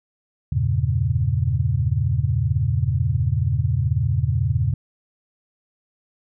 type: chord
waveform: sine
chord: E diminished seventh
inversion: none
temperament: equal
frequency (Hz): 82.41 / 98 / 116.54 / 138.59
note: E2 / G2 / Bb2 / Db3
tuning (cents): 0 / 0 / 0 / 0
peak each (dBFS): -24 / -24 / -22 / -23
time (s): 0.52-4.74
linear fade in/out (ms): 5
effects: none